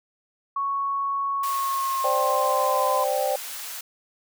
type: tone with pitch glide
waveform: sine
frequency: 1109 to 1022.8 Hz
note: C#6 to C6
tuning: 0 to -40 cents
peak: -23 dBFS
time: 0.56-3.04 s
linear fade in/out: 5 ms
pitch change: -140 cents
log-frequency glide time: 1.37-2.87 s
type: high-pass noise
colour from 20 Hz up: white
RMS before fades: -35 dBFS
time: 1.43-3.81 s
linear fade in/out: 5 ms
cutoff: 740 Hz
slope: 12 dB/octave
type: chord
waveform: sine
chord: C suspended second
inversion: none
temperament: equal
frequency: 523.3 / 587.3 / 784 Hz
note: C5 / D5 / G5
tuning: 0 / 0 / 0 cents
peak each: -26 dBFS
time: 2.04-3.36 s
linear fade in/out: 5 ms
effects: none